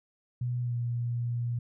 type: tone with pitch glide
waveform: sine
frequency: 122.8 to 119.58 Hz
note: B2 to A#2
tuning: -9 to +45 cents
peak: -28 dBFS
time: 0.41-1.59 s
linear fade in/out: 5 ms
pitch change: -46 cents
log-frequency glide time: 0.61-0.75 s
effects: none